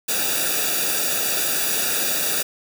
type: noise with comb filter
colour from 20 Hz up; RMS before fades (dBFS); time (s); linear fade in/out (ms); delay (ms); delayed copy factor
white; -22; 0.08-2.43; 10; 0.95; -0.95
effects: none